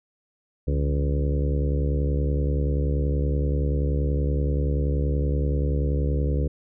harmonic tone with a mistuned harmonic, 70.5 Hz, C#2, 30 cents sharp, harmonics 1 / 2 / 3 / 4 / 5 / 6 / 7 / 8, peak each -22 / -27 / -38 / -33 / -37 / -35 / -34 / -43 dBFS, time 0.67-6.48 s, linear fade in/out 10 ms, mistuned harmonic 2, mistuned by +80 cents, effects none

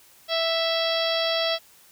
harmonic tone with a mistuned harmonic, 659.3 Hz, E5, in tune, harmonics 1 / 2 / 3 / 4 / 5 / 6 / 7 / 8, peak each -25 / -33 / -33 / -35 / -28 / -32 / -32 / -34 dBFS, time 0.28-1.59 s, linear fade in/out 50 ms, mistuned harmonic 8, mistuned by +18 cents, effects white hiss -54 dBFS RMS until 1.91 s

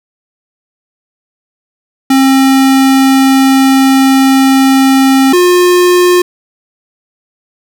square tone pair in turn, 267.6 / 357.2 Hz, C4 / F4, +39 / +39 cents, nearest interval perfect fourth, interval 500 cents, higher second, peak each -5 dBFS, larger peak neither, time 2.1-5.33 / 5.33-6.22 s, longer first, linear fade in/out 5 ms, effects none

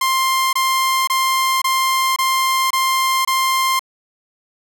sawtooth tone bursts, 1053 Hz, C6, 11 cents sharp, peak -11 dBFS, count 7, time 0.01-3.794 s, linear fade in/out 5 ms, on 520 ms, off 24 ms, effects none

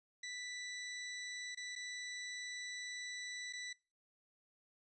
20% pulse tone with dropouts, 1975.5 Hz, B6, in tune, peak -38 dBFS, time 0.23-3.73 s, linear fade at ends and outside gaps 5 ms, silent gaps 1.549-1.572 / 1.754-1.76 / 3.527-3.533 s, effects noise-tail reverb RT60 0.3 s tail -22 dB re dry + resampled to 22050 Hz

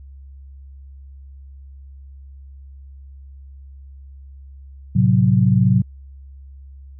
sine chord, F# diminished, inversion first, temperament equal, 110 / 130.81 / 185 Hz, A2 / C3 / F#3, 0 / 0 / 0 cents, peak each -16 dBFS, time 4.95-5.82 s, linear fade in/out 10 ms, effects added 68 Hz sine -37 dBFS peak until 6.99 s

